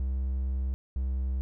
triangle tone pair in turn, 65.41 / 65.08 Hz, C2 / C2, 0 / -9 cents, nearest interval unison, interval 9 cents, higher first, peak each -25 dBFS, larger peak neither, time 0-0.74 / 0.96-1.41 s, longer first, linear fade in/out 0 ms, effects none

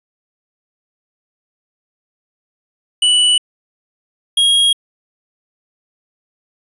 square tone pair in turn, 2960 / 3278 Hz, F#7 / G#7, 0 / -23 cents, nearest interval major second, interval 177 cents, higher second, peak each -10 dBFS, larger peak neither, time 3.02-3.38 / 4.37-4.73 s, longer neither, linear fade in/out 5 ms, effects resampled to 24000 Hz

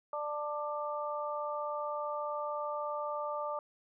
harmonic tone, 296.1 Hz, D4, 14 cents sharp, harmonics 2 / 3 / 4, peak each -37 / -40 / -38 dBFS, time 0.13-3.59 s, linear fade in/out 2 ms, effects none

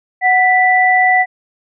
sine tone pair together, 740 / 1975.5 Hz, F#5 / B6, 0 / 0 cents, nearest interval octave + perfect fourth, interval 1700 cents, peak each -11 dBFS, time 0.21-1.26 s, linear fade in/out 50 ms, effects none

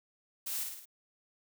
blue noise with echo, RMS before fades -37 dBFS, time 0.46-0.64 s, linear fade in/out 10 ms, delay 54 ms, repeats 4, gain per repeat -4 dB, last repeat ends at 0.856 s, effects none

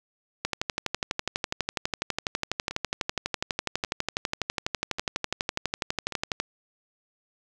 two click trains, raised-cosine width 0.2 ms, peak -17 / -9 dBFS, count 4 / 73, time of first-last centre 2.71-6.123 / 0.45-6.4 s, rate 0.879 / 12.1 Hz, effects none

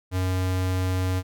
square tone, 92.5 Hz, F#2, in tune, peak -23 dBFS, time 0.11-1.23 s, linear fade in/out 50 ms, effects none

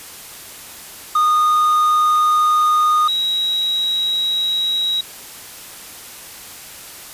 triangle / sine tone pair in turn, 1230 / 3842 Hz, D#6 / B7, -20 / -48 cents, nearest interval octave + minor sixth, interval 1972 cents, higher second, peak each -10 / -16 dBFS, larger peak first, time 1.15-3.08 / 3.08-5.01 s, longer neither, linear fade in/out 5 ms, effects white hiss -36 dBFS RMS until 7.13 s + resampled to 32000 Hz

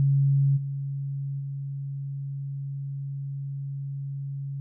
sine tone with level steps, 138.59 Hz, C#3, in tune, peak -18 / -28 / -30 dBFS, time 0-4.6 s, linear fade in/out 0 ms, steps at 0.56 / 1.39 s, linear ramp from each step 20 ms, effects none

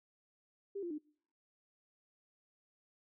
sine tone with pitch steps, 397.5 / 346 / 301.2 Hz, G4 / F4 / D4, +24 / -16 / +44 cents, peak -38 dBFS, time 0.75-0.984 s, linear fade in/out 10 ms, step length 78 ms, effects noise-tail reverb RT60 0.6 s tail -26 dB re dry

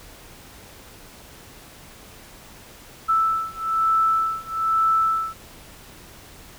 sine beating tone pair, 1318 / 1319.1 Hz, E6 / E6, -1 / +1 cents, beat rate 1.1 Hz, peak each -22 / -21 dBFS, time 3.08-5.34 s, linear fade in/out 20 ms, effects pink hiss -45 dBFS RMS until 6.58 s

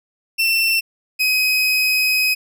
30% pulse tone pair in turn, 2691 / 2524 Hz, E7 / D#7, +35 / +24 cents, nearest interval minor second, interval 111 cents, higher first, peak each -12 dBFS, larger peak neither, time 0.38-0.81 / 1.19-2.35 s, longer second, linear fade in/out 20 ms, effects none

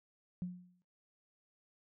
sine tone with exponential decay, 179.4 Hz, F3, 47 cents sharp, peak -33 dBFS, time 0.42-0.82 s, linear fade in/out 0 ms, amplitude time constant 85 ms, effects noise-tail reverb RT60 0.2 s tail -23 dB re dry + tanh soft clip ceiling -29 dBFS

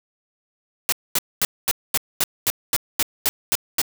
white noise bursts, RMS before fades -19 dBFS, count 12, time 0.89-3.816 s, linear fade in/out 0 ms, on 33 ms, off 230 ms, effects none

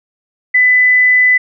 sine tone, 2000 Hz, B6, 21 cents sharp, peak -6 dBFS, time 0.54-1.38 s, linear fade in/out 10 ms, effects none

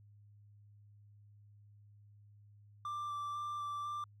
triangle tone with vibrato, 1176 Hz, D6, 2 cents sharp, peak -36 dBFS, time 2.85-4.04 s, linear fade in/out 2 ms, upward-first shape square, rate 2 Hz, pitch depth 9 cents each way, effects added 103 Hz sine -58 dBFS peak until 4.2 s

